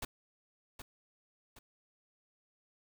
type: noise with echo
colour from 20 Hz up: pink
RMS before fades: -39 dBFS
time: 0.02-0.05 s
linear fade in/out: 5 ms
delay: 770 ms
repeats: 2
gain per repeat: -8 dB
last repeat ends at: 1.59 s
effects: none